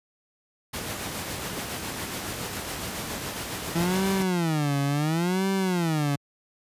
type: noise with tremolo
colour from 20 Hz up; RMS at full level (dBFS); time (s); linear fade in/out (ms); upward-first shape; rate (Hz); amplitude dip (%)
pink; -31; 0.73-4.23; 10; sine; 7.2; 30
type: tone with vibrato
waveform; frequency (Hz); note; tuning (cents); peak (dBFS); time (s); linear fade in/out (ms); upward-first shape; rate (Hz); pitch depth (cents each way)
30% pulse; 164.81; E3; 0; -20; 3.75-6.16; 10; sine; 0.71; 280
effects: high-pass 80 Hz 12 dB/octave + resampled to 32000 Hz